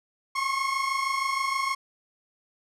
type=tone pair together; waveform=30% pulse; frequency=1073.6 / 1100 Hz; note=C6 / C#6; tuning=+44 / -14 cents; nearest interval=unison; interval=42 cents; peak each=-25 / -26 dBFS; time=0.35-1.75 s; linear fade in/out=10 ms; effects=low-pass 8000 Hz 12 dB/octave

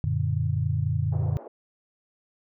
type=chord; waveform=sine; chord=Gb augmented; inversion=none; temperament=equal; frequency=92.5 / 116.54 / 146.83 Hz; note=Gb2 / Bb2 / D3; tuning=0 / 0 / 0 cents; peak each=-27 dBFS; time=0.04-1.37 s; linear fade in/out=0 ms
type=band-pass noise; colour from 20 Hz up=white; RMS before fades=-43 dBFS; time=1.12-1.48 s; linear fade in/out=5 ms; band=330 to 710 Hz; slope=24 dB/octave
effects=none

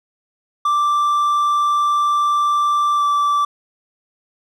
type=tone with pitch glide; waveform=triangle; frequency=1174.7 to 1163.9 Hz; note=D6 to D6; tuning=0 to -16 cents; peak=-12 dBFS; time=0.65-3.45 s; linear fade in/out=5 ms; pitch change=-16 cents; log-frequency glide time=2.96-3.03 s; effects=none

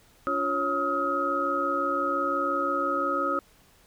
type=tone cluster; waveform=sine; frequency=286.7 / 352.5 / 550 / 1268 / 1389 Hz; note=D4 / F4 / C#5 / D#6 / F6; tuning=-42 / +16 / -14 / +32 / -10 cents; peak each=-33 / -35 / -31 / -26 / -35 dBFS; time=0.27-3.39 s; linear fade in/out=0 ms; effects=pink hiss -59 dBFS RMS until 3.86 s

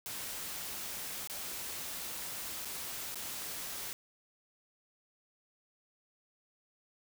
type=noise with dropouts; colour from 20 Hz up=white; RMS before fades=-41 dBFS; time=0.06-3.93 s; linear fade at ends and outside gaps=0 ms; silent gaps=1.274-1.298 / 2.649-2.655 / 3.145-3.156 s; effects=none

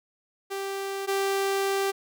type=tone pair in turn; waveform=sawtooth; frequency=392 / 392 Hz; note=G4 / G4; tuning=0 / 0 cents; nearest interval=unison; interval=0 cents; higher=neither; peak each=-26 / -20 dBFS; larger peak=second; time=0.5-1.07 / 1.07-1.92 s; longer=second; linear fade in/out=20 ms; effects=none

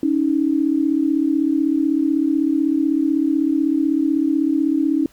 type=tone pair together; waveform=sine; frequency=280.5 / 316.5 Hz; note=C#4 / D#4; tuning=+21 / +30 cents; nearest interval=major second; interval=209 cents; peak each=-18 dBFS; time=0.03-5.06 s; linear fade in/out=2 ms; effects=pink hiss -53 dBFS RMS until 5.12 s

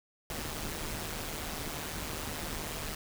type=noise with amplitude modulation; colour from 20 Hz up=pink; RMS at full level=-35 dBFS; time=0.3-2.95 s; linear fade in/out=2 ms; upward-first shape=sine; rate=154 Hz; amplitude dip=65%; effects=none

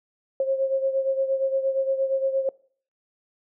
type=beating tone pair; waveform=sine; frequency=535 / 543.6 Hz; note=C5 / C#5; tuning=+38 / -34 cents; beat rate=8.6 Hz; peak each=-22 / -27 dBFS; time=0.4-2.49 s; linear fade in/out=2 ms; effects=noise-tail reverb RT60 0.5 s tail -23 dB re dry

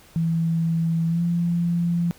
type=tone with pitch glide; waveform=sine; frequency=164.81 to 171.51 Hz; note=E3 to F3; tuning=0 to -31 cents; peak=-19 dBFS; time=0.16-2.11 s; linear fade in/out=0 ms; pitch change=+69 cents; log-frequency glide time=1.08-1.22 s; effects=pink hiss -51 dBFS RMS until 2.18 s

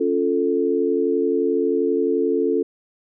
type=chord; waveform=sine; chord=Db augmented; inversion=none; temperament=equal; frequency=277.2 / 349.2 / 440 Hz; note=Db4 / F4 / A4; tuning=0 / 0 / 0 cents; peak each=-23 / -22 / -20 dBFS; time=0-2.63 s; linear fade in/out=10 ms; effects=none

